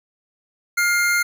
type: tone pair together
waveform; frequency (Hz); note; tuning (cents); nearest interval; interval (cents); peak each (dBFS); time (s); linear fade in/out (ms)
square; 1410 / 2113; F6 / C7; +16 / +16; perfect fifth; 700; -20; 0.77-1.23; 10
effects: none